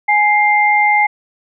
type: tone pair together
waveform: sine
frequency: 835 / 2101 Hz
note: G#5 / C7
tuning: +9 / +7 cents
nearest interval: octave + major third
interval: 1598 cents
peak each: -12 dBFS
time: 0.08-1.07 s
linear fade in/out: 10 ms
effects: none